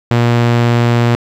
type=tone; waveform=sawtooth; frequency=118.9 Hz; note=A#2; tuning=35 cents sharp; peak=-5 dBFS; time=0.11-1.15 s; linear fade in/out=0 ms; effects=low-pass 4000 Hz 12 dB/octave + 7-bit